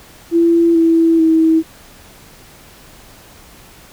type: tone with pitch steps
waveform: sine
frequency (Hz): 336.7 / 329.4 / 322.2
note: E4 / E4 / E4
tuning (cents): +37 / -1 / -39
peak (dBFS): -8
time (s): 0.31-1.63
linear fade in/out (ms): 50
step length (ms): 440
effects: pink hiss -42 dBFS RMS until 3.92 s